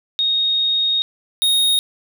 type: tone pair in turn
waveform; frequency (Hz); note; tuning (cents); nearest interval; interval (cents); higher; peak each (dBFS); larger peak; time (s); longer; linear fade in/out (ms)
sine / square; 3729 / 3729; A#7 / A#7; 0 / 0; unison; 0; neither; -15 / -14; second; 0.19-1.02 / 1.42-1.79; first; 0
effects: none